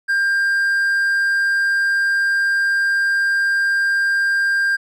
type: tone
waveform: triangle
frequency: 1596 Hz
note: G6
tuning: 31 cents sharp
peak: -13 dBFS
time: 0.08-4.77 s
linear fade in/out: 20 ms
effects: none